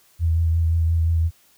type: tone with vibrato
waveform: sine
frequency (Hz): 82.41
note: E2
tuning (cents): 0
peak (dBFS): -16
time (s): 0.19-1.31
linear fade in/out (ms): 50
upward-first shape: triangle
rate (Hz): 5.7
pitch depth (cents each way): 31
effects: white hiss -57 dBFS RMS until 1.57 s